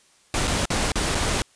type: noise with dropouts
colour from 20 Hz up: pink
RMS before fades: -23 dBFS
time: 0.34-1.42 s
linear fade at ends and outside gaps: 1 ms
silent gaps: 0.473-0.477 / 0.655-0.703 / 0.919-0.956 / 1.148-1.152 s
effects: white hiss -58 dBFS RMS until 1.55 s + resampled to 22050 Hz